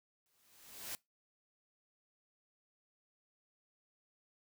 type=noise with exponential growth; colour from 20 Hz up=white; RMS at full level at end=-41 dBFS; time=0.26-0.95 s; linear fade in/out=0 ms; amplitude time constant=150 ms; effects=noise-tail reverb RT60 0.2 s tail -23 dB re dry